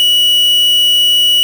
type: tone with quantisation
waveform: triangle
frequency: 2934 Hz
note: F#7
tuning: 15 cents flat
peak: -6 dBFS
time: 0-1.43 s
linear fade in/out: 0 ms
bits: 3
effects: none